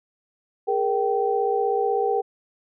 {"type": "tone cluster", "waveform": "sine", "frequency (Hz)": [412, 468.1, 775], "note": ["G#4", "A#4", "G5"], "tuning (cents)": [-14, 7, -20], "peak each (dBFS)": -24, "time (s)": [0.67, 2.22], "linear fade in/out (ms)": 20, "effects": []}